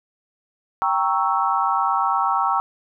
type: chord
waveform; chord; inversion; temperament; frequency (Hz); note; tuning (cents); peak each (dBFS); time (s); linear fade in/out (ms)
sine; G diminished seventh; none; equal; 784 / 932.3 / 1108.7 / 1318.5; G5 / Bb5 / Db6 / Fb6; 0 / 0 / 0 / 0; -23; 0.82-2.6; 0
effects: none